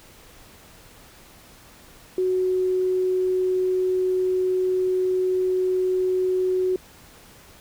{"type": "tone", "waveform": "sine", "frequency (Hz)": 370, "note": "F#4", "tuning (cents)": 0, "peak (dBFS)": -19, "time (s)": [2.18, 6.76], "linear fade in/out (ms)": 2, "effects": ["pink hiss -49 dBFS RMS until 7.6 s"]}